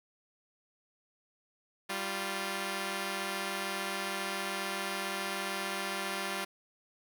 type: tone pair together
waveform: 5% pulse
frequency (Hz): 195.68 / 349.2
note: G3 / F4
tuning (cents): -3 / 0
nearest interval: minor seventh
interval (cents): 1003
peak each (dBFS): -25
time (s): 1.89-6.45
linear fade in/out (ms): 10
effects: none